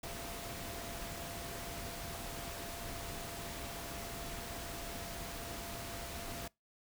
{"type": "tone in noise", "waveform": "sine", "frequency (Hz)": 684, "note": "F5", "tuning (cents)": -36, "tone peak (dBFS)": -50, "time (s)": [0.03, 6.48], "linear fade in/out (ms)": 5, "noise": "pink", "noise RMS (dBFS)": -44, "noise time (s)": [0.03, 6.48], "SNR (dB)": -9, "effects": ["noise-tail reverb RT60 0.2 s tail -24 dB re dry"]}